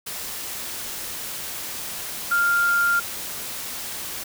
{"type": "tone in noise", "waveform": "sine", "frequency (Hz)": 1396.9, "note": "F6", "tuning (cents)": 0, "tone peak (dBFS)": -17, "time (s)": [2.31, 3], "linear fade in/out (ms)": 10, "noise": "white", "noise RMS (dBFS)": -32, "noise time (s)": [0.06, 4.24], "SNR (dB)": 12, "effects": []}